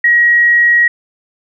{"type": "tone", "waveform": "sine", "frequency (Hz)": 1900, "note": "A#6", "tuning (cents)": 33, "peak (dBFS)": -6, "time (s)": [0.04, 0.88], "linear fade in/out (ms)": 5, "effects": []}